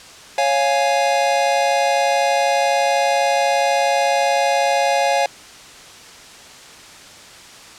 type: chord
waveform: square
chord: Db major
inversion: none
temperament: equal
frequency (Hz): 554.4 / 698.5 / 830.6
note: Db5 / F5 / Ab5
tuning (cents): 0 / 0 / 0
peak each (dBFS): -20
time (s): 0.38-5.26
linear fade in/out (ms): 2
effects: white hiss -40 dBFS RMS until 7.78 s + low-pass 7000 Hz 12 dB/octave